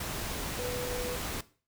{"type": "tone in noise", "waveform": "sine", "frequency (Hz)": 493.9, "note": "B4", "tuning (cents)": 0, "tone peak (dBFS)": -34, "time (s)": [0.59, 1.16], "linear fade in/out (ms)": 5, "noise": "pink", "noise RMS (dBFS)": -36, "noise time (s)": [0, 1.41], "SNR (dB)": -1, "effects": ["noise-tail reverb RT60 0.4 s tail -18 dB re dry"]}